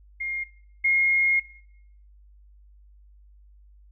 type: tone pair in turn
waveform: sine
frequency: 2129 / 2146 Hz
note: C7 / C7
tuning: +30 / +43 cents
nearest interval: unison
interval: 13 cents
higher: second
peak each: -27 / -18 dBFS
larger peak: second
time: 0.2-0.44 / 0.84-1.4 s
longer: second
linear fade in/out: 10 ms
effects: noise-tail reverb RT60 0.7 s tail -18 dB re dry + added 50 Hz sine -50 dBFS peak until 3.91 s